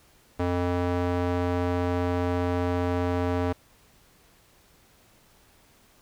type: tone with band-pass filter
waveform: square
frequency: 88.5 Hz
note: F2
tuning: 23 cents sharp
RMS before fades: -26 dBFS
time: 0.39-3.53 s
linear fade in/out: 10 ms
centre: 540 Hz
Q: 0.64
effects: pink hiss -59 dBFS RMS until 6.01 s